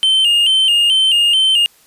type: tone with vibrato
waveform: triangle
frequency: 2960 Hz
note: F#7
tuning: in tune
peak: -8 dBFS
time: 0.03-1.66 s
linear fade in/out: 0 ms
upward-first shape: square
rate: 2.3 Hz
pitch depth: 75 cents each way
effects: white hiss -50 dBFS RMS until 1.86 s + resampled to 32000 Hz